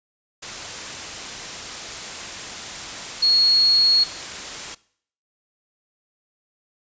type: tone in noise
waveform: sine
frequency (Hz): 4320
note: C#8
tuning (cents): -45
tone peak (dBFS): -14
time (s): 3.22-4.04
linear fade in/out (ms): 10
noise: white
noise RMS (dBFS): -32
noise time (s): 0.42-4.75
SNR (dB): +15
effects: noise-tail reverb RT60 0.6 s tail -21 dB re dry + resampled to 16000 Hz